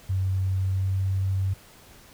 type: tone with pitch glide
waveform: sine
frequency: 94.7 to 95.75 Hz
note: F#2 to G2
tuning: +41 to -40 cents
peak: -22 dBFS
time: 0.09-1.54 s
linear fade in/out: 10 ms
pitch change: +19 cents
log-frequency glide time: 0.56-1.06 s
effects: pink hiss -51 dBFS RMS until 2.13 s